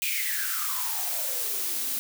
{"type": "noise with high-pass filter sweep", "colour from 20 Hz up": "blue", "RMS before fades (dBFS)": -29, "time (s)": [0.02, 1.99], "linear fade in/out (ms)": 0, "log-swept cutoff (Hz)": [2600, 230], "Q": 9.7, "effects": []}